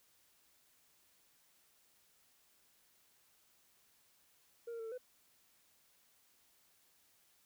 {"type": "tone with pitch steps", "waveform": "sine", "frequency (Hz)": [468.6, 462.4, 450.4, 447.2, 502], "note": ["A#4", "A#4", "A4", "A4", "B4"], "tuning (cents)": [9, -14, 40, 28, 28], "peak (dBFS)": -39, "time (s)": [4.67, 4.98], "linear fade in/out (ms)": 10, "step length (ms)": 62, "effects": ["tanh soft clip ceiling -41 dBFS", "white hiss -71 dBFS RMS until 7.45 s"]}